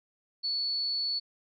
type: tone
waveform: sine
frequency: 4432 Hz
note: C#8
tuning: 1 cent flat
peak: -28 dBFS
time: 0.43-1.2 s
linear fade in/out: 20 ms
effects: none